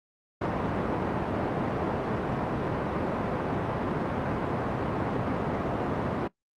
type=band-pass noise; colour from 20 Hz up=pink; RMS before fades=-29 dBFS; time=0.41-6.28 s; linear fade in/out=10 ms; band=120 to 1100 Hz; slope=12 dB/octave; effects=noise-tail reverb RT60 0.1 s tail -18 dB re dry + Opus 48 kbps